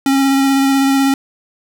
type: tone with vibrato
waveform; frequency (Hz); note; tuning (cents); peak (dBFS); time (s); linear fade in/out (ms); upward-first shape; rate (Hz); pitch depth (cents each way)
square; 272.3; C#4; -31; -11; 0.06-1.14; 2; sine; 16; 14
effects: none